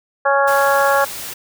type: harmonic tone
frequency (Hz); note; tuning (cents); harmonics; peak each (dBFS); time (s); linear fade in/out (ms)
277.7; C#4; +3; 2 / 3 / 4 / 5 / 6; -16 / -18 / -19 / -20 / -21; 0.25-1.05; 10
type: noise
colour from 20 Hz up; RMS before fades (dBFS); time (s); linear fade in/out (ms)
white; -29; 0.47-1.34; 10
effects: none